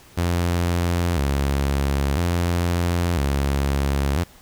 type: tone with vibrato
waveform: sawtooth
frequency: 77.78 Hz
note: D#2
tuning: in tune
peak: -15 dBFS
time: 0.17-4.24 s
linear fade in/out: 10 ms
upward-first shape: square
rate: 0.5 Hz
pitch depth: 190 cents each way
effects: pink hiss -49 dBFS RMS until 4.41 s